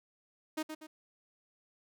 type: tone with echo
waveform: sawtooth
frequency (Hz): 311.1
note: D#4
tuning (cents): 0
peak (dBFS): -29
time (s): 0.57-0.63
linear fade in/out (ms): 10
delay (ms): 120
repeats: 2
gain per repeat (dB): -7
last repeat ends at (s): 0.87
effects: none